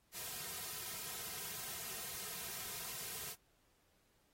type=noise with comb filter; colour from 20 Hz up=white; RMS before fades=-45 dBFS; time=0.12-3.36 s; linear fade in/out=50 ms; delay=3.5 ms; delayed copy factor=-0.9; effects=pink hiss -75 dBFS RMS until 4.33 s + AAC 48 kbps

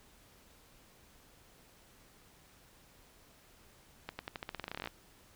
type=accelerating click train; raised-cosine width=0.3 ms; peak=-23 dBFS; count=18; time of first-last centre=4.09-4.874 s; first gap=100 ms; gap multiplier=0.89; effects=pink hiss -62 dBFS RMS until 5.35 s

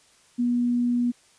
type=tone; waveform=sine; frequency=242.2 Hz; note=B3; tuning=34 cents flat; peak=-20 dBFS; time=0.38-1.12 s; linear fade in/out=20 ms; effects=white hiss -58 dBFS RMS until 1.38 s + resampled to 22050 Hz

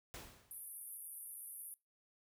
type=noise with exponential decay; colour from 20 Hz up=pink; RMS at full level=-47 dBFS; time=0.14-0.7 s; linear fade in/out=0 ms; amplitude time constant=120 ms
type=band-pass noise; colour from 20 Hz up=pink; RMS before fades=-50 dBFS; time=0.51-1.74 s; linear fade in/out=0 ms; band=9600 to 13000 Hz; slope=96 dB/octave
effects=noise-tail reverb RT60 0.2 s tail -22 dB re dry

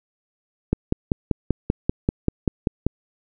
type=click train; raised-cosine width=3 ms; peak=-5 dBFS; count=12; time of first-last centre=0.73-2.866 s; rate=5.15 Hz; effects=none

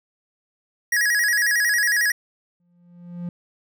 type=tone with vibrato; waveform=square; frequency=1783 Hz; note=A6; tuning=22 cents sharp; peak=-18 dBFS; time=0.92-2.12 s; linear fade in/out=5 ms; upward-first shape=square; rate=11 Hz; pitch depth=110 cents each way
type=tone with exponential growth; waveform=triangle; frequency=174.61 Hz; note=F3; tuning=in tune; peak=-23 dBFS; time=2.6-3.29 s; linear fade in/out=2 ms; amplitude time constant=150 ms
effects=none

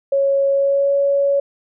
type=tone with pitch glide; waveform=sine; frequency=552 to 560 Hz; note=C#5 to C#5; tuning=-7 to +18 cents; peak=-13 dBFS; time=0.12-1.4 s; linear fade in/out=5 ms; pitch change=+25 cents; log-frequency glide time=0.49-0.94 s; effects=none

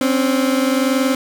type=tone pair together; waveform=30% pulse; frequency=261.6 / 282.5 Hz; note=C4 / C#4; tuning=0 / +33 cents; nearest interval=minor second; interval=133 cents; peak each=-13 / -18 dBFS; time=0.01-1.15 s; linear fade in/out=2 ms; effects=none

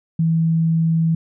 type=tone; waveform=sine; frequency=163.3 Hz; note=E3; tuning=16 cents flat; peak=-14 dBFS; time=0.19-1.15 s; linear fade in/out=5 ms; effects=none

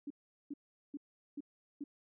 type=tone bursts; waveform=sine; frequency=287 Hz; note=D4; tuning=40 cents flat; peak=-39 dBFS; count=5; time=0.07-1.84 s; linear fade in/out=5 ms; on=34 ms; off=400 ms; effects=none

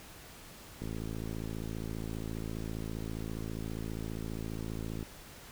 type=click train; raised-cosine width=3 ms; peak=-26 dBFS; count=232; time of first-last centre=0.82-5.028 s; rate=54.9 Hz; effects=pink hiss -51 dBFS RMS until 5.51 s

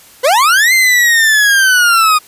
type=linear two-way sweep; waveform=40% pulse; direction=up then down; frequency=470.3 to 2100 to 1223 Hz; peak=-6 dBFS; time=0.23-2.19 s; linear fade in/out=20 ms; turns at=0.73 s; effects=white hiss -41 dBFS RMS until 2.27 s + resampled to 32000 Hz

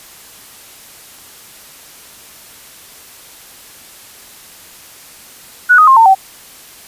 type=tone with pitch steps; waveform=sine; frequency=1469 / 1249.6 / 1063 / 904.3 / 769.2 Hz; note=F#6 / D#6 / C6 / A5 / G5; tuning=-13 / +7 / +27 / +47 / -33 cents; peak=-3 dBFS; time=5.69-6.15 s; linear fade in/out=20 ms; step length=92 ms; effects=white hiss -38 dBFS RMS until 6.87 s + resampled to 32000 Hz

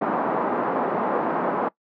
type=band-pass noise; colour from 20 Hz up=white; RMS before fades=-24 dBFS; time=0.01-1.69 s; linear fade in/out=10 ms; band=190 to 1100 Hz; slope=24 dB/octave; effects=noise-tail reverb RT60 0.1 s tail -21 dB re dry

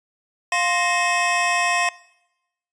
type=tone cluster; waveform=square; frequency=703 / 1052 / 1859 / 2569 Hz; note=F5 / C6 / A#6 / E7; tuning=+11 / +9 / -5 / -45 cents; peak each=-25 dBFS; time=0.52-1.89 s; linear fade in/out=2 ms; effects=noise-tail reverb RT60 0.9 s tail -21 dB re dry + resampled to 22050 Hz

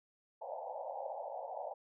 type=band-pass noise; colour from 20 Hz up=pink; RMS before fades=-43 dBFS; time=0.41-1.74 s; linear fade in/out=10 ms; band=520 to 890 Hz; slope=96 dB/octave; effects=none

